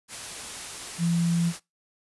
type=tone in noise; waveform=sine; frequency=170 Hz; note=F3; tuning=46 cents flat; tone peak=-21 dBFS; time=0.98-1.53 s; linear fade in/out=50 ms; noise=white; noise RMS=-37 dBFS; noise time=0.08-1.6 s; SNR=+13 dB; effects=noise-tail reverb RT60 0.2 s tail -22 dB re dry + resampled to 24000 Hz